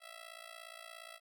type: tone with amplitude modulation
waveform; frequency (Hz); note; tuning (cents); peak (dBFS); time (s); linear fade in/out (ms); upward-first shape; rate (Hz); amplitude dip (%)
10% pulse; 659.3; E5; 0; -37; 0-1.2; 50; sine; 57.1; 90
effects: none